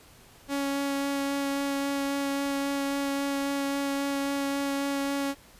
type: tone with vibrato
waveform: sawtooth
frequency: 278.8 Hz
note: C#4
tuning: 10 cents sharp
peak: -23 dBFS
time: 0.48-5.35 s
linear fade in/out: 50 ms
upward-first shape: sine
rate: 3.7 Hz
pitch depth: 9 cents each way
effects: pink hiss -54 dBFS RMS until 5.59 s + resampled to 32000 Hz